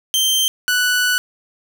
sawtooth tone pair in turn, 3136 / 1482.8 Hz, G7 / F#6, 0 / +3 cents, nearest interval octave + minor second, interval 1297 cents, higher first, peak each -11 dBFS, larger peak neither, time 0.14-0.48 / 0.68-1.18 s, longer second, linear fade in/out 0 ms, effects none

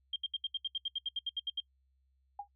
sine tone bursts, 3199 Hz, G7, 34 cents sharp, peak -31 dBFS, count 15, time 0.13-1.603 s, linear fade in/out 5 ms, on 31 ms, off 72 ms
sine tone with exponential decay, 812 Hz, G#5, 39 cents flat, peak -34 dBFS, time 2.39-2.48 s, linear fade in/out 5 ms, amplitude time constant 19 ms
effects noise-tail reverb RT60 0.1 s tail -23 dB re dry + added 66 Hz sine -70 dBFS peak until 2.55 s

